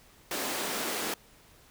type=high-pass noise; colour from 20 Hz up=pink; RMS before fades=-33 dBFS; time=0.31-1.14 s; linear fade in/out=2 ms; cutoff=230 Hz; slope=24 dB/octave; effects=pink hiss -58 dBFS RMS until 1.7 s